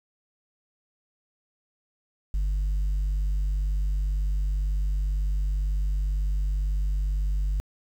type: tone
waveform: sine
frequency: 49 Hz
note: G1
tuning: in tune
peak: -20 dBFS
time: 2.34-7.6 s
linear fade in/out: 0 ms
effects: tanh soft clip ceiling -22 dBFS + 9-bit